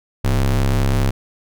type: ring-modulated tone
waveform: square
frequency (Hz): 67.6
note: C#2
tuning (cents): -43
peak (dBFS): -12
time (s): 0.24-1.11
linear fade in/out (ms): 10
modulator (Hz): 35
effects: none